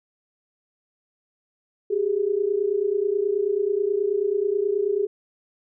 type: tone pair together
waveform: sine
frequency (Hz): 386 / 415.3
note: G4 / G#4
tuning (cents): -27 / 0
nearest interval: minor second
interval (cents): 127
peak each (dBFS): -24 / -22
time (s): 1.9-5.07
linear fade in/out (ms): 10
effects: none